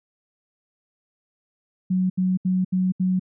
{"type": "tone bursts", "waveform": "sine", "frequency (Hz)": 185, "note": "F#3", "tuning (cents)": 0, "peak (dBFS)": -18, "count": 5, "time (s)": [1.9, 3.196], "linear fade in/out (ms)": 10, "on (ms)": 200, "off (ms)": 74, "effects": []}